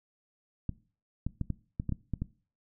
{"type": "clicks", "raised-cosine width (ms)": 5, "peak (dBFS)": -19, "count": 9, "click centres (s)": [0.693, 1.266, 1.413, 1.503, 1.799, 1.893, 1.923, 2.137, 2.22], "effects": ["noise-tail reverb RT60 0.4 s tail -20 dB re dry"]}